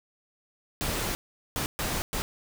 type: noise bursts at uneven times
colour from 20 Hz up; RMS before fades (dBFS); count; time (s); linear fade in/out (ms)
pink; -30; 4; 0.81-1.15 / 1.56-1.66 / 1.79-2.02 / 2.13-2.22; 0
effects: none